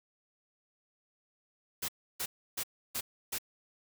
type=noise bursts; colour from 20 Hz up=white; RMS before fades=-35 dBFS; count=5; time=1.82-3.385 s; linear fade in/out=10 ms; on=65 ms; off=310 ms; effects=none